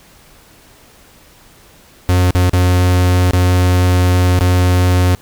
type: tone with dropouts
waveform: 45% pulse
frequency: 90.3 Hz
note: F#2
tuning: 42 cents flat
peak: -9 dBFS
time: 2.09-5.15 s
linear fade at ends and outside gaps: 0 ms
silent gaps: 2.307-2.35 / 2.495-2.534 / 3.309-3.334 / 4.391-4.409 s
effects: pink hiss -45 dBFS RMS until 5.21 s